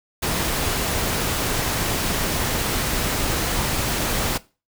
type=noise; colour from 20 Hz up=pink; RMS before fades=-23 dBFS; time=0.22-4.38 s; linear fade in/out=10 ms; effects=noise-tail reverb RT60 0.3 s tail -19 dB re dry